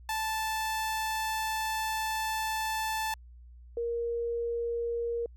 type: tone pair in turn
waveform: sawtooth / sine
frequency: 878 / 469.4 Hz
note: A5 / A#4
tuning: -4 / +12 cents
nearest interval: major seventh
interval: 1084 cents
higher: first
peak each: -26 / -29 dBFS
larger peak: first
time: 0.09-3.14 / 3.77-5.26 s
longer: first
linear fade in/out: 2 ms
effects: added 60 Hz sine -48 dBFS peak until 5.36 s